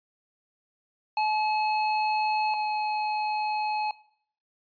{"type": "tone pair in turn", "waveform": "square", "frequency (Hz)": [857, 850.6], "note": ["A5", "G#5"], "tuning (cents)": [-46, 41], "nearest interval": "unison", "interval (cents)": 13, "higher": "first", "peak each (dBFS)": [-24, -27], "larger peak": "first", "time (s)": [[1.17, 2.54], [2.54, 3.91]], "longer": "neither", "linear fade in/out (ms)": 2, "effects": ["noise-tail reverb RT60 0.6 s tail -19 dB re dry", "resampled to 11025 Hz"]}